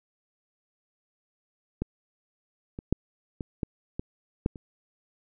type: clicks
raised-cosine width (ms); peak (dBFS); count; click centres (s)
3; -15 / -23 / -9 / -20 / -15 / -18 / -11 / -28; 8; 1.82 / 2.789 / 2.926 / 3.408 / 3.632 / 3.995 / 4.461 / 4.558
effects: none